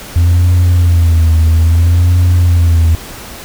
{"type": "tone with vibrato", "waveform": "sine", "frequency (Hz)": 84.7, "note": "E2", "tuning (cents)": 48, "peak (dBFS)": -3, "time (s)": [0.16, 2.95], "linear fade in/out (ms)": 0, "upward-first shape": "sine", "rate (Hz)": 0.6, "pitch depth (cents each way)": 85, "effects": ["tanh soft clip ceiling -4 dBFS", "pink hiss -29 dBFS RMS until 3.44 s"]}